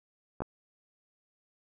clicks, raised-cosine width 1 ms, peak -20 dBFS, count 2, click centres 0.405 / 0.42 s, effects none

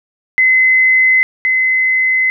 sine tone pair in turn, 2043 / 2043 Hz, C7 / C7, -42 / -42 cents, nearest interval unison, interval 0 cents, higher neither, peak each -7 / -10 dBFS, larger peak first, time 0.38-1.23 / 1.45-2.3 s, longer neither, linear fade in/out 0 ms, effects none

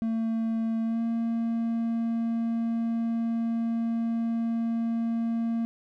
triangle tone with pitch glide, 225.5 to 229.8 Hz, A3 to A#3, +43 to -25 cents, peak -23 dBFS, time 0.02-5.65 s, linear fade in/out 0 ms, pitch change +32 cents, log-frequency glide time 0.84-1.01 s, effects none

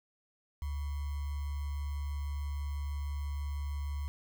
sine tone with sample-and-hold, 71.9 Hz, D2, 36 cents flat, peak -33 dBFS, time 0.62-4.08 s, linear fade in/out 0 ms, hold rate 1050 Hz, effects none

